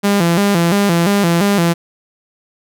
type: tone with vibrato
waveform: sawtooth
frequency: 185 Hz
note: F#3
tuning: in tune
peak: -7 dBFS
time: 0.03-1.74 s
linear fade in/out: 20 ms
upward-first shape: square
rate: 2.9 Hz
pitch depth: 150 cents each way
effects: none